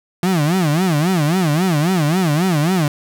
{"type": "tone with vibrato", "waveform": "35% pulse", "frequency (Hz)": 166.6, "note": "E3", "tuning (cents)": 19, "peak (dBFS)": -12, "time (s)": [0.23, 2.88], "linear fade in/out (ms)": 2, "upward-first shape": "sine", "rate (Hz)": 3.7, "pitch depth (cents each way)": 240, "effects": []}